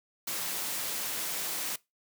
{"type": "noise", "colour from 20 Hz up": "white", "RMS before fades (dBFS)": -34, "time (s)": [0.27, 1.76], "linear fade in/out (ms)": 5, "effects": ["noise-tail reverb RT60 0.2 s tail -21 dB re dry", "high-pass 150 Hz 12 dB/octave"]}